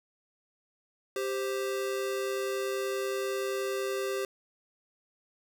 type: tone pair together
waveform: square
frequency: 392.8 / 523.3 Hz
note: G4 / C5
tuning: +4 / 0 cents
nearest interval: perfect fourth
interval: 496 cents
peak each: -32 / -36 dBFS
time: 1.16-4.25 s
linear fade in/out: 2 ms
effects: none